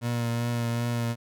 30% pulse tone with vibrato, 118.3 Hz, A#2, 26 cents sharp, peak -23 dBFS, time 0.01-1.16 s, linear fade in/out 50 ms, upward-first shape triangle, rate 2.6 Hz, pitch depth 22 cents each way, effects none

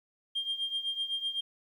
sine tone with tremolo, 3202 Hz, G7, 36 cents sharp, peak -26 dBFS, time 0.35-1.41 s, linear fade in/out 10 ms, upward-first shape triangle, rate 7.9 Hz, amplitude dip 85%, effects tanh soft clip ceiling -26 dBFS + 11-bit

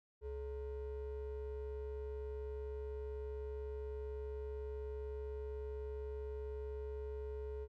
triangle ring-modulated tone, 246.9 Hz, B3, in tune, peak -36 dBFS, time 0.21-7.68 s, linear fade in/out 50 ms, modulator 179 Hz, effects none

